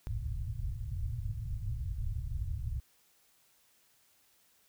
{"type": "low-pass noise", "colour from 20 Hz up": "white", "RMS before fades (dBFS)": -36, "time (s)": [0.07, 2.8], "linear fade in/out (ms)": 0, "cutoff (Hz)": 120, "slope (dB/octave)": 48, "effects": ["white hiss -68 dBFS RMS until 4.68 s"]}